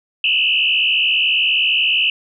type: tone with frequency modulation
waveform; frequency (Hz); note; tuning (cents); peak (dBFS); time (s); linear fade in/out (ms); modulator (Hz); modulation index
sine; 2794; F7; 0; -13; 0.24-2.1; 2; 74.5; 3
effects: none